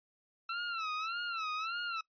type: tone with vibrato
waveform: sawtooth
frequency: 1332 Hz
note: E6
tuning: 18 cents sharp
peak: -31 dBFS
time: 0.49-2.01 s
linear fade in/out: 5 ms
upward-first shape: sine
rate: 1.7 Hz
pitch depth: 120 cents each way
effects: noise-tail reverb RT60 0.1 s tail -19 dB re dry + resampled to 11025 Hz